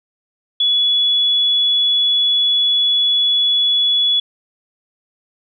sine tone, 3400 Hz, G#7, 40 cents sharp, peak -12 dBFS, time 0.6-4.2 s, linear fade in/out 5 ms, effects none

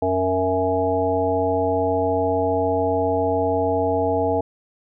harmonic tone with a mistuned harmonic, 92.7 Hz, F#2, 4 cents sharp, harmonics 1 / 3 / 5 / 7 / 9, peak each -28 / -26 / -22 / -23 / -25 dBFS, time 0.02-4.41 s, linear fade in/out 5 ms, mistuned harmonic 7, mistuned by +21 cents, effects none

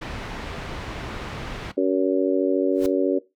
pink low-pass noise, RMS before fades -33 dBFS, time 0.01-1.72 s, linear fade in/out 10 ms, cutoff 3100 Hz, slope 12 dB/octave
harmonic tone, 94 Hz, F#2, 28 cents sharp, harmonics 3 / 4 / 5 / 6, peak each -22 / -22 / -25 / -25 dBFS, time 1.77-3.19 s, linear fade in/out 10 ms
pink noise with exponential growth, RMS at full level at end -32 dBFS, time 2.72-2.86 s, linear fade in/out 0 ms, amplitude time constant 30 ms
effects noise-tail reverb RT60 0.2 s tail -17 dB re dry

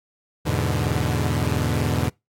sawtooth chord, E dominant seventh, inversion none, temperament equal, 82.41 / 103.83 / 123.47 / 146.83 Hz, E2 / G#2 / B2 / D3, 0 / 0 / 0 / 0 cents, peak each -22 dBFS, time 0.45-2.1 s, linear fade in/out 20 ms, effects noise-tail reverb RT60 0.2 s tail -25 dB re dry + AAC 64 kbps

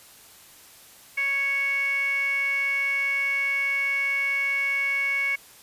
15% pulse tone with band-pass filter, 554.4 Hz, C#5, in tune, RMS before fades -25 dBFS, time 1.17-5.36 s, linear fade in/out 10 ms, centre 2200 Hz, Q 9.6, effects white hiss -50 dBFS RMS until 5.62 s + resampled to 32000 Hz

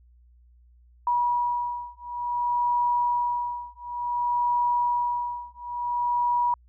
sine beating tone pair, 966 / 966.56 Hz, B5 / B5, -39 / -38 cents, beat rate 0.56 Hz, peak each -26 dBFS, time 1.07-6.54 s, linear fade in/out 2 ms, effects added 60 Hz sine -53 dBFS peak until 6.68 s

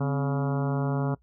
harmonic tone with a mistuned harmonic, 140.5 Hz, C#3, 24 cents sharp, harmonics 1 / 2 / 3 / 4 / 5 / 6 / 7 / 8 / 9 / 10, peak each -25 / -31 / -35 / -37 / -39 / -41 / -42 / -43 / -44 / -45 dBFS, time 0-1.15 s, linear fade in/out 10 ms, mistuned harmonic 2, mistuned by -100 cents, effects noise-tail reverb RT60 0.1 s tail -21 dB re dry + added 60 Hz sine -60 dBFS peak until 1.22 s

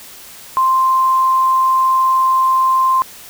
sine tone, 1046.5 Hz, C6, in tune, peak -10 dBFS, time 0.57-3.02 s, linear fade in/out 0 ms, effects white hiss -37 dBFS RMS until 3.29 s

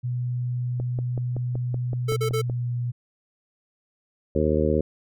sine tone with pitch glide, 123.3 to 121.32 Hz, B2 to B2, -2 to -30 cents, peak -24 dBFS, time 0.03-2.92 s, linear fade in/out 20 ms, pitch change -28 cents, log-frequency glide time 2.08-2.69 s
click train, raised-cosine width 2 ms, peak -20 dBFS, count 10, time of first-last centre 0.8-2.498 s, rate 5.3 Hz
square tone bursts, 440 Hz, A4, in tune, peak -24 dBFS, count 3, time 2.08-2.418 s, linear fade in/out 10 ms, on 86 ms, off 40 ms
harmonic tone, 76.8 Hz, D#2, 22 cents flat, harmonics 1 / 2 / 3 / 4 / 5 / 6 / 7, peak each -26 / -28 / -27 / -28 / -26 / -26 / -27 dBFS, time 4.35-4.81 s, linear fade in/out 5 ms
effects none

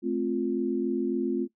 sine chord, F major, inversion first, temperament just, 218.3 / 261.9 / 349.2 Hz, A3 / C4 / F4, -13 / +2 / 0 cents, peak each -31 / -29 / -28 dBFS, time 0.02-1.48 s, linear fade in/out 50 ms, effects noise-tail reverb RT60 0.1 s tail -18 dB re dry

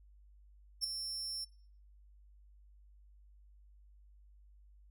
35% pulse tone with ADSR envelope, 5400 Hz, E8, 41 cents sharp, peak -27 dBFS, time 0.81-1.45 s, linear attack 32 ms, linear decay 5 ms, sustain -9 dB, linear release 14 ms, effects noise-tail reverb RT60 0.6 s tail -25 dB re dry + added 50 Hz sine -58 dBFS peak until 4.9 s

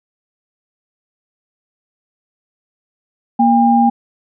sine tone pair together, 235.7 / 804.1 Hz, A#3 / G5, +19 / +44 cents, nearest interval octave + major sixth, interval 2125 cents, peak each -11 dBFS, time 3.39-3.9 s, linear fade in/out 10 ms, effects none

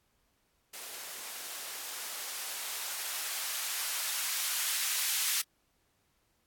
violet noise with band-pass filter sweep, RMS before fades -36 dBFS, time 0.73-5.42 s, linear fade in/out 10 ms, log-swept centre 340 to 1800 Hz, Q 0.7, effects pink hiss -74 dBFS RMS until 6.46 s + AAC 64 kbps

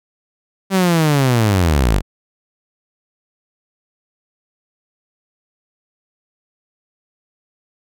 sawtooth linear sweep, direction down, 196 to 42 Hz, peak -8 dBFS, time 0.7-2.02 s, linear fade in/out 50 ms, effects none

